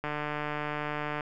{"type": "click train", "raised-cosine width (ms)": 0.5, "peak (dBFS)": -18, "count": 175, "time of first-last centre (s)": [0.04, 1.208], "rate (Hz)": 149, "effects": []}